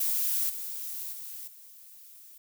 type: noise with level steps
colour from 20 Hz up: violet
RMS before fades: -28 / -37 / -41 / -51 dBFS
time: 0-2.38 s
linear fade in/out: 5 ms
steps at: 0.49 / 1.12 / 1.47 s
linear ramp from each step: 10 ms
effects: none